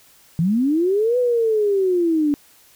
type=linear two-way sweep; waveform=sine; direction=up then down; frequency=155.3 to 502 to 284.7 Hz; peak=-15 dBFS; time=0.39-2.34 s; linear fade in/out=0 ms; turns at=1.18 s; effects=white hiss -52 dBFS RMS until 2.75 s